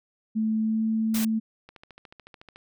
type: tone with pitch glide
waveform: sine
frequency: 219.1 to 221.3 Hz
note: A3 to A3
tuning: -7 to +10 cents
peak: -22 dBFS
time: 0.35-1.4 s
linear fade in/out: 20 ms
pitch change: +17 cents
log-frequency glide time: 0.61-0.84 s
type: noise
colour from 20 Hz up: white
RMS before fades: -32 dBFS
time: 1.14-1.25 s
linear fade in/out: 5 ms
type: click train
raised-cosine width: 0.3 ms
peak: -30 dBFS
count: 13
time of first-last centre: 1.69-2.56 s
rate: 13.8 Hz
effects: none